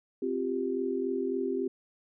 sine chord, C suspended fourth, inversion none, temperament just, 261.6 / 348.8 / 392.4 Hz, C4 / F4 / G4, 0 / -2 / +2 cents, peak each -33 / -34 / -31 dBFS, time 0.22-1.68 s, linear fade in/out 5 ms, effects none

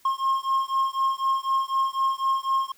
triangle beating tone pair, 1070 / 1074 Hz, C6 / C6, +38 / +45 cents, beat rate 4 Hz, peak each -23 dBFS, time 0.05-2.72 s, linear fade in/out 5 ms, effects white hiss -58 dBFS RMS until 2.77 s

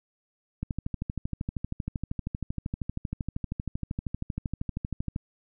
click train, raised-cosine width 5 ms, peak -18 dBFS, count 59, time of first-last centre 0.63-5.161 s, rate 12.8 Hz, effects none

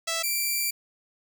5% pulse tone pair in turn, 659.3 / 2349 Hz, E5 / D7, 0 / 0 cents, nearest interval octave + minor seventh, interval 2200 cents, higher second, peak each -15 dBFS, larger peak neither, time 0.07-0.23 / 0.23-0.71 s, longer second, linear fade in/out 10 ms, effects none

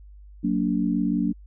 sine chord, Gb augmented, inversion none, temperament just, 185 / 231.2 / 289.1 Hz, Gb3 / Bb3 / D4, 0 / -14 / -27 cents, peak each -25 dBFS, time 0.43-1.33 s, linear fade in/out 20 ms, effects added 50 Hz sine -43 dBFS peak until 1.46 s

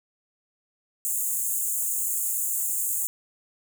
pink high-pass noise, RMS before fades -27 dBFS, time 1.05-3.07 s, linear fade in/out 0 ms, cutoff 6800 Hz, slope 96 dB/octave, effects none

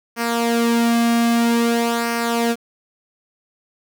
sawtooth tone with flanger, 233.6 Hz, A#3, 4 cents sharp, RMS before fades -18 dBFS, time 0.16-2.56 s, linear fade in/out 50 ms, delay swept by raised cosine 0.27 to 2.27 ms, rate 0.51 Hz, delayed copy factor -0.6, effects 8-bit

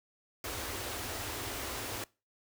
pink band-stop noise, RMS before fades -38 dBFS, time 0.44-2.04 s, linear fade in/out 2 ms, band 120 to 240 Hz, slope 48 dB/octave, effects noise-tail reverb RT60 0.3 s tail -23 dB re dry + high-pass 60 Hz 12 dB/octave

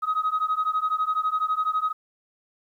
sine beating tone pair, 1257 / 1269 Hz, D#6 / D#6, +17 / +34 cents, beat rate 12 Hz, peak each -24 dBFS, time 0.02-1.93 s, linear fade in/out 20 ms, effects tanh soft clip ceiling -17 dBFS + 10-bit

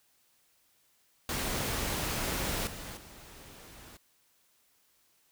pink noise with level steps, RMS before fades -33 / -43 / -51 dBFS, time 1.29-3.97 s, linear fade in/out 2 ms, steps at 2.67 / 2.97 s, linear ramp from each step 2 ms, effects white hiss -69 dBFS RMS until 5.31 s

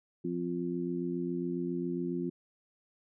harmonic tone, 87.3 Hz, F2, in tune, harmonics 2 / 3 / 4, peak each -36 / -36 / -35 dBFS, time 0.24-2.3 s, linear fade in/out 10 ms, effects none

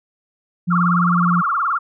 sine tone, 175.1 Hz, F3, 5 cents sharp, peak -15 dBFS, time 0.67-1.42 s, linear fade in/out 20 ms
sine tone with vibrato, 1244.5 Hz, D#6, in tune, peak -16 dBFS, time 0.7-1.79 s, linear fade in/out 20 ms, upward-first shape sine, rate 19 Hz, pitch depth 220 cents each way
effects none

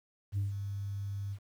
sine tone with ADSR envelope, 99.7 Hz, G2, 30 cents sharp, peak -26 dBFS, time 0.32-1.39 s, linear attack 56 ms, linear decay 140 ms, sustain -8 dB, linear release 67 ms, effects tanh soft clip ceiling -27 dBFS + 10-bit

